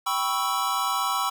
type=chord; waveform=square; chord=C# half-diminished seventh; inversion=second; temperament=equal; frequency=784 / 987.8 / 1108.7 / 1318.5 Hz; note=G5 / B5 / C#6 / E6; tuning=0 / 0 / 0 / 0 cents; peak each=-32 / -30 / -29 / -29 dBFS; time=0.06-1.3 s; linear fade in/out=10 ms; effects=none